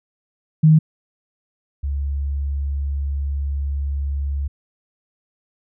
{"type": "tone pair in turn", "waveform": "sine", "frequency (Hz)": [156.5, 70.18], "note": ["D#3", "C#2"], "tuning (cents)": [10, 22], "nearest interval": "octave + major second", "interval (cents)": 1388, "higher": "first", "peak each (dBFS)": [-8, -20], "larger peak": "first", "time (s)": [[0.63, 0.79], [1.83, 4.48]], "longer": "second", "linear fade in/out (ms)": 10, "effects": []}